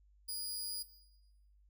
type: tone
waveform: 15% pulse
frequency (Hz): 4899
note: D#8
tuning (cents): -28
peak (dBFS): -32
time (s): 0.28-0.83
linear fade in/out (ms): 10
effects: noise-tail reverb RT60 1.0 s tail -17 dB re dry + added 50 Hz sine -63 dBFS peak until 1.69 s